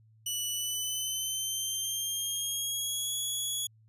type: tone with pitch glide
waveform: 15% pulse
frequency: 2960 to 3361 Hz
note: F#7 to G#7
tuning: 0 to +20 cents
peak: -24 dBFS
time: 0.26-3.67 s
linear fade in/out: 5 ms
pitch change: +220 cents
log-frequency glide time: 0.51-3.14 s
effects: added 110 Hz sine -58 dBFS peak until 3.88 s + resampled to 32000 Hz

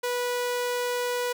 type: tone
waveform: sawtooth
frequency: 490 Hz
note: B4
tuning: 14 cents flat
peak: -22 dBFS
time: 0.03-1.33 s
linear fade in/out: 10 ms
effects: none

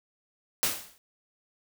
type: noise with exponential decay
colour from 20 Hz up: white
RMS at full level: -23 dBFS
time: 0.63-0.98 s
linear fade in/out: 0 ms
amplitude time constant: 74 ms
effects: none

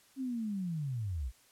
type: linear sweep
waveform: sine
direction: down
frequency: 272.5 to 53.4 Hz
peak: -33 dBFS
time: 0.16-1.32 s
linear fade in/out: 50 ms
effects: white hiss -64 dBFS RMS until 1.51 s + low-pass 12000 Hz 12 dB/octave

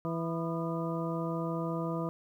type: harmonic tone with a mistuned harmonic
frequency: 165.4 Hz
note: E3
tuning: 6 cents sharp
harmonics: 1 / 2 / 3 / 4 / 6 / 7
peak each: -34 / -37 / -39 / -40 / -42 / -42 dBFS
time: 0.05-2.09 s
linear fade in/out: 0 ms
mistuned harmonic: 7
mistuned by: +86 cents
effects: 11-bit

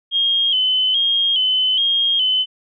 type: tone with vibrato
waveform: sine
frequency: 3136 Hz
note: G7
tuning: in tune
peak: -14 dBFS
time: 0.11-2.46 s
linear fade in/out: 50 ms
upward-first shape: square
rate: 1.2 Hz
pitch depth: 57 cents each way
effects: none

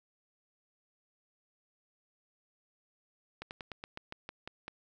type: slowing click train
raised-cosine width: 0.3 ms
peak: -25 dBFS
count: 10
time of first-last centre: 3.42-4.681 s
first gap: 89 ms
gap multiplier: 1.11
effects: none

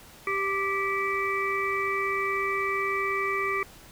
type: harmonic tone with a mistuned harmonic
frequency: 392 Hz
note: G4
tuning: in tune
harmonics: 1 / 3 / 5 / 6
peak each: -31 / -29 / -32 / -31 dBFS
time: 0.27-3.63 s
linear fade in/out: 2 ms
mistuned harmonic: 6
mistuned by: -31 cents
effects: pink hiss -50 dBFS RMS until 3.91 s

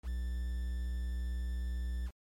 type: tone with quantisation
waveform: triangle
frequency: 61.1 Hz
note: B1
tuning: 18 cents flat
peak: -31 dBFS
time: 0.03-2.11 s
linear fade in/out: 50 ms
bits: 9
effects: MP3 64 kbps

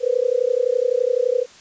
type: tone with amplitude modulation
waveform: sine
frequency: 495.9 Hz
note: B4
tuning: 7 cents sharp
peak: -12 dBFS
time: 0-1.46 s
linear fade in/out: 50 ms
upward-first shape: sine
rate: 31.8 Hz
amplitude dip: 100%
effects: white hiss -46 dBFS RMS until 1.6 s + resampled to 16000 Hz

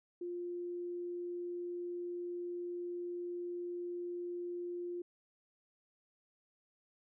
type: tone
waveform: sine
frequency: 351 Hz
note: F4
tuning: 9 cents sharp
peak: -38 dBFS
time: 0.21-5.02 s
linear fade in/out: 5 ms
effects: none

